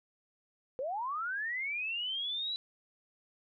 sine linear sweep, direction up, 490 to 3975 Hz, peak -33 dBFS, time 0.79-2.56 s, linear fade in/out 0 ms, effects none

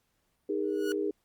sine chord, D# suspended fourth, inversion none, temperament equal with one note detuned, 311.1 / 406.8 / 466.2 Hz, D#4 / G#4 / A#4, 0 / -36 / 0 cents, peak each -33 / -30 / -36 dBFS, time 0.49-1.11 s, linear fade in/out 5 ms
sawtooth tone with exponential growth, 1460 Hz, F#6, 24 cents flat, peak -30 dBFS, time 0.63-0.92 s, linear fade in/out 1 ms, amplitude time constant 62 ms
effects pink hiss -75 dBFS RMS until 1.24 s + Opus 48 kbps

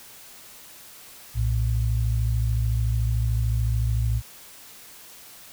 sine tone pair together, 60.4 / 114.02 Hz, B1 / A#2, -38 / -38 cents, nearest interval major seventh, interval 1100 cents, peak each -23 dBFS, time 1.34-4.22 s, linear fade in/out 50 ms, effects white hiss -46 dBFS RMS until 5.52 s

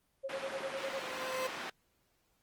sine tone with tremolo, 540 Hz, C#5, 45 cents flat, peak -34 dBFS, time 0.23-1.04 s, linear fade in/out 20 ms, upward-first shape sine, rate 9.9 Hz, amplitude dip 100%
white band-pass noise, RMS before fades -42 dBFS, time 0.29-1.7 s, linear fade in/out 5 ms, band 230 to 2300 Hz, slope 12 dB/octave
30% pulse tone with exponential growth, 518 Hz, C5, 17 cents flat, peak -30 dBFS, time 0.32-1.47 s, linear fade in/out 5 ms, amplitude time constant 250 ms
effects pink hiss -75 dBFS RMS until 2.42 s + Opus 24 kbps

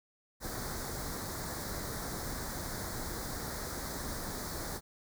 pink band-stop noise, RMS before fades -39 dBFS, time 0.4-4.81 s, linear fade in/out 50 ms, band 2000 to 3900 Hz, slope 48 dB/octave, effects none

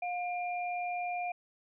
sine tone pair together, 711 / 2392 Hz, F5 / D7, +31 / +31 cents, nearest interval octave + major sixth, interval 2100 cents, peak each -33 / -40 dBFS, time 0.02-1.32 s, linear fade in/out 5 ms, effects none

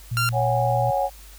sine tone with pitch glide, 118.4 to 119.98 Hz, A#2 to B2, +27 to -50 cents, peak -23 dBFS, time 0.11-0.91 s, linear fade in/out 10 ms, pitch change +23 cents, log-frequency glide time 0.45-0.65 s
sawtooth tone, 1384 Hz, F6, 16 cents flat, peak -17 dBFS, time 0.17-0.29 s, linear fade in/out 0 ms
sine chord, C# suspended fourth, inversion none, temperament equal with one note detuned, 554.4 / 740 / 821.5 Hz, C#5 / F#5 / G#5, 0 / 0 / -19 cents, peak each -24 dBFS, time 0.32-1.1 s, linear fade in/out 50 ms
effects added 50 Hz sine -43 dBFS peak until 1.38 s + white hiss -48 dBFS RMS until 1.38 s

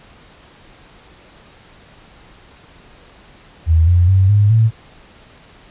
sine tone with pitch steps, 81 / 87.82 / 95.22 / 103.24 / 111.93 Hz, E2 / F2 / G2 / G#2 / A2, -30 / +10 / -50 / -10 / +30 cents, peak -8 dBFS, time 3.66-4.71 s, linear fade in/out 50 ms, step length 210 ms, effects pink hiss -45 dBFS RMS until 5.7 s + resampled to 8000 Hz

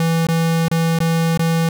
square tone with dropouts, 164.81 Hz, E3, in tune, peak -15 dBFS, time 0-1.69 s, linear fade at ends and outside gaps 2 ms, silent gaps 0.269-0.286 / 0.683-0.713 / 0.989-1.003 / 1.375-1.393 s, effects none

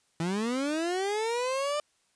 30% pulse linear sweep, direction up, 159.7 to 601 Hz, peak -25 dBFS, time 0.2-1.8 s, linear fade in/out 2 ms, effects white hiss -70 dBFS RMS until 2.15 s + resampled to 22050 Hz

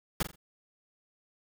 pink noise with echo, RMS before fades -29 dBFS, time 0.2-0.23 s, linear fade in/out 5 ms, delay 43 ms, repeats 3, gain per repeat -10 dB, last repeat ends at 0.359 s, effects none

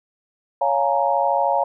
sine chord, Bb minor seventh, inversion first, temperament just, 559.4 / 699.2 / 839.1 / 932.3 Hz, Db5 / F5 / Ab5 / Bb5, +16 / +2 / +18 / 0 cents, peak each -22 dBFS, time 0.61-1.64 s, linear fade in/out 5 ms, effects none

